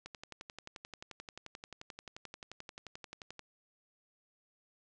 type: click train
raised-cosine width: 0.2 ms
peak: -28 dBFS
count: 39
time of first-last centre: 0.06-3.393 s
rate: 11.4 Hz
effects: resampled to 22050 Hz